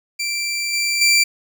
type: tone with level steps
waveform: 20% pulse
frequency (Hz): 2349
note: D7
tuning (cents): 0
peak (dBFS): -16 / -13 / -7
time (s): 0.19-1.24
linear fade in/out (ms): 10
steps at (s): 0.73 / 1.01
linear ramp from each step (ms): 5
effects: none